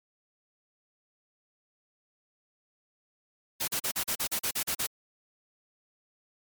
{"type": "noise bursts", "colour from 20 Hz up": "white", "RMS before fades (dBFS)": -30, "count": 11, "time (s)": [3.6, 4.869], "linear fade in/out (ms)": 10, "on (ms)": 79, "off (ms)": 40, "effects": ["MP3 96 kbps"]}